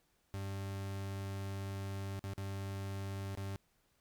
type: tone with dropouts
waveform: 40% pulse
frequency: 98 Hz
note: G2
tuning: in tune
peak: -38 dBFS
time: 0.34-3.56 s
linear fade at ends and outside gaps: 0 ms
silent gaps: 2.193-2.24 / 2.335-2.379 / 3.351-3.374 s
effects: pink hiss -75 dBFS RMS until 4 s